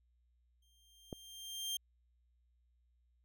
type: tone with exponential growth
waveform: sawtooth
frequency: 3181 Hz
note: G7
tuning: 25 cents sharp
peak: -32 dBFS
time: 0.62-1.77 s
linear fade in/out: 5 ms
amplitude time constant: 250 ms
type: click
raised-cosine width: 2 ms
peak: -28 dBFS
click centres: 1.128 s
effects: added 60 Hz sine -70 dBFS peak until 3.24 s